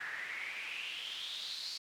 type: noise with band-pass filter sweep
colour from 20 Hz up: pink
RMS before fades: -42 dBFS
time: 0-1.78 s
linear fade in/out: 10 ms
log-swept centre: 1700 to 4600 Hz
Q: 7.1
effects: none